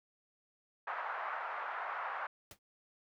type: band-pass noise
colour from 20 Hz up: white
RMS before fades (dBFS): -40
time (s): 0.87-2.27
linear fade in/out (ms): 5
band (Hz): 710 to 1500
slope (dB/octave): 24
type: noise with exponential decay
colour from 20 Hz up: pink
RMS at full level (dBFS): -46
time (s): 2.51-2.59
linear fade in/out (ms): 2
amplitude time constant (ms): 16
effects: none